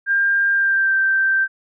sine tone with pitch glide, 1599 to 1564.3 Hz, G6 to G6, +34 to -4 cents, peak -14 dBFS, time 0.06-1.48 s, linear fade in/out 50 ms, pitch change -38 cents, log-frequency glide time 0.51-0.95 s, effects none

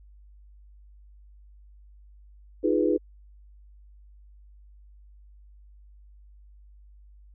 sine chord, F half-diminished seventh, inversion third, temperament equal with one note detuned, 309.7 / 349.2 / 415.3 / 493.9 Hz, Eb4 / F4 / Ab4 / Cb5, -8 / 0 / 0 / 0 cents, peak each -25 / -26 / -26 / -27 dBFS, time 2.63-2.98 s, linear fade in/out 20 ms, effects added 50 Hz sine -49 dBFS peak until 7.34 s

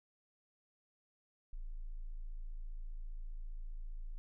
sine tone, 27.5 Hz, A0, in tune, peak -40 dBFS, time 1.53-4.18 s, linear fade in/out 0 ms, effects none

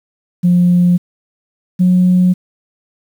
sine tone pair in turn, 176.9 / 181.45 Hz, F3 / F#3, +23 / -34 cents, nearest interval unison, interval 43 cents, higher second, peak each -6 dBFS, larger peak neither, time 0.43-0.98 / 1.79-2.34 s, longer neither, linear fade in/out 20 ms, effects tanh soft clip ceiling -3 dBFS + 7-bit

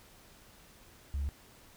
sine tone, 70.5 Hz, C#2, 30 cents sharp, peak -29 dBFS, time 1.14-1.29 s, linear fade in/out 0 ms, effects tanh soft clip ceiling -29 dBFS + pink hiss -58 dBFS RMS until 1.76 s

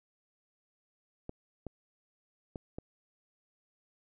clicks, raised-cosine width 2 ms, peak -26 dBFS, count 4, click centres 1.294 / 1.667 / 2.558 / 2.785 s, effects none

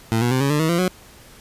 20% pulse tone with pitch steps, 112.8 / 120.9 / 129.57 / 138.87 / 148.84 / 159.52 / 170.97 / 183.24 Hz, A2 / B2 / C3 / C#3 / D3 / D#3 / F3 / F#3, +44 / -36 / -17 / +3 / +24 / +43 / -37 / -17 cents, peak -12 dBFS, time 0.12-0.88 s, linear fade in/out 0 ms, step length 95 ms, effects pink hiss -46 dBFS RMS until 1.4 s + resampled to 32000 Hz

